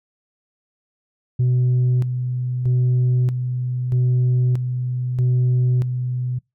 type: tone with tremolo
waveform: sine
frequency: 125.2 Hz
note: B2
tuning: 24 cents sharp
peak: -12 dBFS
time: 1.39-6.39 s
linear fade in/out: 10 ms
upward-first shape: square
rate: 0.79 Hz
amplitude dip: 60%
effects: noise-tail reverb RT60 0.2 s tail -25 dB re dry + tanh soft clip ceiling -13 dBFS